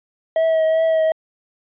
triangle tone with vibrato, 643 Hz, E5, 43 cents flat, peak -12 dBFS, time 0.36-1.12 s, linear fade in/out 2 ms, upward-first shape triangle, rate 2.6 Hz, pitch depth 24 cents each way, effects resampled to 8000 Hz

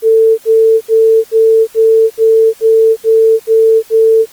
sine tone bursts, 446.3 Hz, A4, 25 cents sharp, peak -4 dBFS, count 10, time 0.02-4.259 s, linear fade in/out 50 ms, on 360 ms, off 71 ms, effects white hiss -40 dBFS RMS until 4.32 s + Opus 24 kbps

